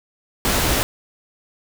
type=noise; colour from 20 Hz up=pink; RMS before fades=-19 dBFS; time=0.45-0.83 s; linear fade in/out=0 ms; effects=none